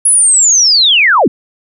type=linear sweep; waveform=sine; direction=down; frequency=10540 to 162.1 Hz; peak=-5 dBFS; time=0.05-1.28 s; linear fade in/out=5 ms; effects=none